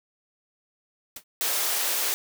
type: noise with exponential decay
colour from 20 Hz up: white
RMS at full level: -32 dBFS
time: 1.16-1.24 s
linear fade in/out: 5 ms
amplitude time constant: 17 ms
type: high-pass noise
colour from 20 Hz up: white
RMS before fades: -26 dBFS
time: 1.41-2.14 s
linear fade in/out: 0 ms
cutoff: 360 Hz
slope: 24 dB/octave
effects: none